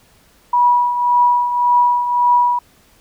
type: tone with tremolo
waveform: sine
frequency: 972 Hz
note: B5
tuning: 28 cents flat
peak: -8 dBFS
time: 0.53-2.59 s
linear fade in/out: 5 ms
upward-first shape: triangle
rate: 1.8 Hz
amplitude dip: 65%
effects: pink hiss -52 dBFS RMS until 3 s